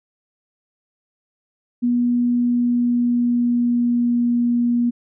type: tone with pitch glide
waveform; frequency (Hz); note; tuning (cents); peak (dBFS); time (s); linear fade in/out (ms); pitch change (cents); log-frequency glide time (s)
sine; 242.3 to 239.5; B3 to A#3; -33 to +47; -15; 1.82-4.91; 20; -20; 2.37-4.31
effects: none